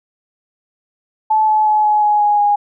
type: tone with pitch steps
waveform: sine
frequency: 867 / 859.5 / 852.1 / 844.8 / 837.5 / 830.2 / 823.1 Hz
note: A5 / A5 / G#5 / G#5 / G#5 / G#5 / G#5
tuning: -26 / -41 / +44 / +29 / +14 / -1 / -16 cents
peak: -10 dBFS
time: 1.3-2.56 s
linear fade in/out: 10 ms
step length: 180 ms
effects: none